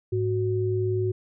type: tone pair together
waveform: sine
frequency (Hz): 105.99 / 369.3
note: G#2 / F#4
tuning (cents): +36 / -3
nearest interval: octave + minor seventh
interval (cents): 2161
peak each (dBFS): -25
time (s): 0.12-1.12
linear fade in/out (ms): 10
effects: none